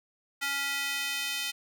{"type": "tone with high-pass filter sweep", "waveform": "square", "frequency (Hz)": 279.6, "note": "C#4", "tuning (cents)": 15, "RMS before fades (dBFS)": -32, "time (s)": [0.41, 1.52], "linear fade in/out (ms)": 20, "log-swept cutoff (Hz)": [1700, 2800], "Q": 1.6, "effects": []}